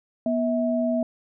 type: tone pair together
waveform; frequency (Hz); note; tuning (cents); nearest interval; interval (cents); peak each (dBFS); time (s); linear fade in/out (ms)
sine; 242.7 / 648; B3 / E5; -30 / -30; octave + perfect fourth; 1700; -23 / -24; 0.26-1.03; 2
effects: none